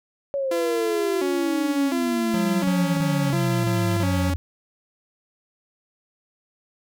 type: exponential sweep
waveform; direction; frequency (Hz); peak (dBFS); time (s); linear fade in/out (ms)
sine; down; 565 to 83.9; -22; 0.34-4.36; 0
type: tone with vibrato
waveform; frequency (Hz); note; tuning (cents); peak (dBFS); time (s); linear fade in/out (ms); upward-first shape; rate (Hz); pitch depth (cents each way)
sawtooth; 308.3; D#4; -16; -21; 0.51-4.34; 5; square; 0.71; 170
type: tone bursts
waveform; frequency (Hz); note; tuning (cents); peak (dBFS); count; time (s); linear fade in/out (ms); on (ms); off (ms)
square; 180.5; F#3; -43; -26; 6; 2.34-4.3; 0; 300; 32
effects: none